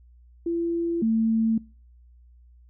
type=tone pair in turn; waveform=sine; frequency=338.2 / 223.8 Hz; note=E4 / A3; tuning=+44 / +30 cents; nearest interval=perfect fifth; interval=714 cents; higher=first; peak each=-23 / -19 dBFS; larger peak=second; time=0.46-1.02 / 1.02-1.58 s; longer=neither; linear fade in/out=5 ms; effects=noise-tail reverb RT60 0.4 s tail -25 dB re dry + added 60 Hz sine -50 dBFS peak until 2.69 s